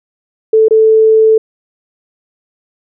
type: tone with dropouts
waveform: sine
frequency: 440 Hz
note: A4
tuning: in tune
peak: -4 dBFS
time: 0.53-1.38 s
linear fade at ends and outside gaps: 5 ms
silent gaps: 0.684-0.708 s
effects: none